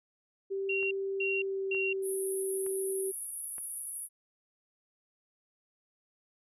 sine tone with pitch glide, 390 to 386 Hz, G4 to G4, -9 to -27 cents, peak -31 dBFS, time 0.5-3.12 s, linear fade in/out 20 ms, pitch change -18 cents, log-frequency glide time 1.32-1.78 s
sine tone bursts, 2751 Hz, F7, 27 cents flat, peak -30 dBFS, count 3, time 0.69-1.93 s, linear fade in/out 5 ms, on 220 ms, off 290 ms
click train, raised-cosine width 0.5 ms, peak -35 dBFS, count 4, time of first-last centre 0.83-3.582 s, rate 1.09 Hz
white band-pass noise, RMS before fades -40 dBFS, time 2.02-4.09 s, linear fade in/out 50 ms, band 10000 to 11000 Hz, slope 96 dB/octave
effects none

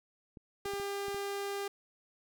clicks, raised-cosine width 3 ms, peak -36 dBFS, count 6, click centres 0.372 / 0.658 / 0.736 / 0.799 / 1.083 / 1.145 s
sawtooth tone, 400 Hz, G4, 35 cents sharp, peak -31 dBFS, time 0.65-1.68 s, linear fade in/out 5 ms
effects none

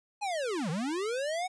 square linear two-way sweep, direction down then up, 855 to 146.83 to 756 Hz, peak -31 dBFS, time 0.21-1.48 s, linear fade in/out 20 ms, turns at 0.7 s, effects resampled to 22050 Hz + 12-bit

